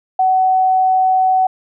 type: tone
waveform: sine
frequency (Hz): 751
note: F#5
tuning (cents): +26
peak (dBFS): -10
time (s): 0.19-1.47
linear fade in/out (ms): 5
effects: none